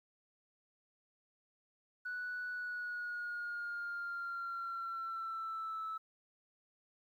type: tone with pitch glide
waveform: sine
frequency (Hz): 1478 to 1309.2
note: F#6 to E6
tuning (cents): -2 to -12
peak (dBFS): -37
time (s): 2.05-5.98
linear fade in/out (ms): 10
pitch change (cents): -210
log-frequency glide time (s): 2.51-5.86
effects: tanh soft clip ceiling -35 dBFS + 12-bit